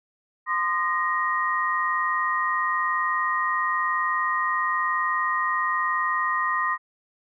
sine tone cluster, 1039 / 1220 / 1877 Hz, C6 / D#6 / A#6, -12 / -34 / +11 cents, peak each -26 dBFS, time 0.46-6.78 s, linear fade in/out 50 ms, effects none

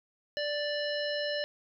harmonic tone, 587.3 Hz, D5, in tune, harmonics 1 / 3 / 5 / 7 / 9, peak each -32 / -37 / -39 / -40 / -42 dBFS, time 0.37-1.44 s, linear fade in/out 0 ms, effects none

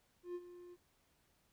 triangle tone with ADSR envelope, 353.4 Hz, F4, 21 cents sharp, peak -37 dBFS, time 0.23-0.77 s, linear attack 120 ms, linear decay 47 ms, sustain -13 dB, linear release 42 ms, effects pink hiss -75 dBFS RMS until 1.52 s

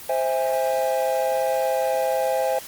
triangle chord, C augmented, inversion none, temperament just, 523.3 / 654.1 / 817.6 Hz, C5 / E5 / G#5, 0 / -14 / -27 cents, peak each -21 / -23 / -24 dBFS, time 0.09-2.59 s, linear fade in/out 5 ms, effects white hiss -39 dBFS RMS until 2.67 s + Opus 24 kbps

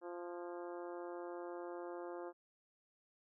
harmonic tone with a mistuned harmonic, 174.61 Hz, F3, in tune, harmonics 2 / 3 / 4 / 5 / 6 / 7 / 8 / 9, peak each -46 / -49 / -53 / -55 / -57 / -59 / -62 / -64 dBFS, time 0.01-2.33 s, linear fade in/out 50 ms, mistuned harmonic 9, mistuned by +52 cents, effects none

